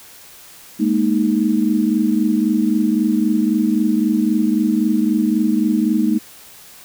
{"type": "chord", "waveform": "sine", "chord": "Ab suspended second", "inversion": "none", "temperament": "equal with one note detuned", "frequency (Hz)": [209.3, 233.1, 311.1], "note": ["Ab3", "Bb3", "Eb4"], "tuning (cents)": [14, 0, 0], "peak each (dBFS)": -18, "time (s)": [0.79, 6.19], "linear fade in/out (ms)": 20, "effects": ["white hiss -42 dBFS RMS until 6.84 s"]}